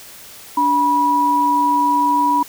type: tone pair together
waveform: sine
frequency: 289.4 / 973.4 Hz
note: D4 / B5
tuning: -25 / -25 cents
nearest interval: octave + major sixth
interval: 2100 cents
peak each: -21 / -13 dBFS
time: 0.57-2.43 s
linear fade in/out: 5 ms
effects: white hiss -39 dBFS RMS until 2.48 s